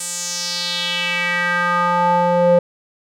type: tone with band-pass filter sweep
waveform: square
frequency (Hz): 175.6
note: F3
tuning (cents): +10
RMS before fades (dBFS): -18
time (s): 0-2.59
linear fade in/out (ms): 5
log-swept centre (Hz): 8500 to 520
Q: 3.3
effects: none